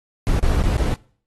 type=noise with dropouts; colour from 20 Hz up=brown; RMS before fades=-18 dBFS; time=0.27-0.94 s; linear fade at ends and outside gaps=0 ms; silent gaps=0.393-0.429 / 0.622-0.638 / 0.768-0.779 s; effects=noise-tail reverb RT60 0.5 s tail -22 dB re dry + AAC 32 kbps